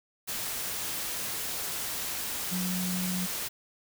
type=tone in noise; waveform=sine; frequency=182.7 Hz; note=F#3; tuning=22 cents flat; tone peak=-30 dBFS; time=2.51-3.27 s; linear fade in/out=20 ms; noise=white; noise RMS=-34 dBFS; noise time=0.27-3.49 s; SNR=+1 dB; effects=none